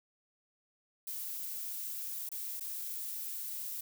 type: noise with dropouts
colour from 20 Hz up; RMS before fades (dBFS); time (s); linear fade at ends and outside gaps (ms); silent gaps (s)
violet; -40; 1.07-3.81; 5; 2.291-2.316 / 2.598-2.607
effects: none